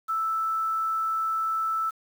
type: tone with quantisation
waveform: sine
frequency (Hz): 1318.5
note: E6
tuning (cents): 0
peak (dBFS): -24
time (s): 0.08-1.91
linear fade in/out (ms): 20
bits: 8
effects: none